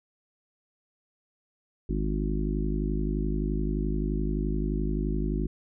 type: harmonic tone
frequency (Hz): 51.6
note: G#1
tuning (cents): -10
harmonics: 1 / 3 / 4 / 5 / 6 / 7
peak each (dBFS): -28 / -33 / -34 / -35 / -36 / -36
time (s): 1.89-5.47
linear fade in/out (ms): 5
effects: none